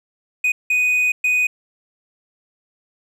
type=tone bursts at uneven times; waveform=triangle; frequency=2489 Hz; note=D#7; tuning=in tune; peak=-13 dBFS; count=3; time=0.44-0.52 / 0.7-1.12 / 1.24-1.47 s; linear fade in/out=5 ms; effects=none